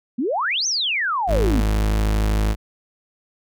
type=exponential two-way sweep; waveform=sine; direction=up then down; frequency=220 to 6390 to 220 Hz; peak=-19 dBFS; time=0.18-1.61 s; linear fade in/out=10 ms; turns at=0.67 s
type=tone; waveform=40% pulse; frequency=52.7 Hz; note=G#1; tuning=26 cents sharp; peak=-16 dBFS; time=1.27-2.56 s; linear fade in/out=50 ms
effects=none